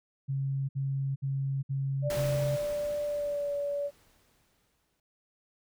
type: tone bursts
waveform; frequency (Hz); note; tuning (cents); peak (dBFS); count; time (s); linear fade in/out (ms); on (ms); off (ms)
sine; 136.5; C#3; -26; -28; 5; 0.28-2.57; 20; 410; 60
type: tone with pitch glide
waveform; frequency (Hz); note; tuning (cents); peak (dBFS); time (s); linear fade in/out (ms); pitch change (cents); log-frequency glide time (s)
sine; 587.3 to 572.6; D5 to D5; 0 to -44; -29; 2.02-3.91; 50; -44; 3.06-3.53
type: noise with exponential decay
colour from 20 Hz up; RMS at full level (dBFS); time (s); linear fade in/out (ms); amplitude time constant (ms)
pink; -37; 2.1-5; 2; 630
effects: none